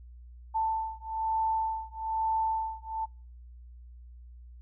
sine beating tone pair, 886 / 887.1 Hz, A5 / A5, +12 / +14 cents, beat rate 1.1 Hz, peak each -31 / -31 dBFS, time 0.54-3.06 s, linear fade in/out 20 ms, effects noise-tail reverb RT60 0.4 s tail -26 dB re dry + added 60 Hz sine -46 dBFS peak until 4.61 s

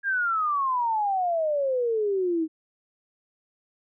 sine exponential sweep, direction down, 1637 to 311.1 Hz, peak -22 dBFS, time 0.03-2.48 s, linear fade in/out 50 ms, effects none

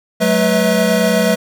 square tone cluster, 186.6 / 217.4 / 494.6 / 644 Hz, F#3 / A3 / B4 / E5, +15 / -21 / +3 / -41 cents, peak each -18 dBFS, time 0.2-1.36 s, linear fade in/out 20 ms, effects none

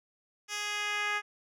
10% pulse tone with band-pass filter sweep, 415.3 Hz, G#4, in tune, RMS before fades -33 dBFS, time 0.48-1.22 s, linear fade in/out 50 ms, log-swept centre 4900 to 1800 Hz, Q 1.1, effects none

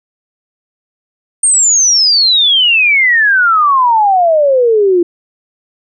sine exponential sweep, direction down, 8850 to 339 Hz, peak -6 dBFS, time 1.43-5.03 s, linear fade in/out 5 ms, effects none

